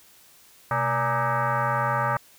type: tone with frequency modulation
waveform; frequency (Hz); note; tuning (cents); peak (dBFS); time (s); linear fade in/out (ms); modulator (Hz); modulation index
sine; 126.9; B2; +47; -21; 0.71-2.17; 2; 353; 4.1
effects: white hiss -54 dBFS RMS until 2.38 s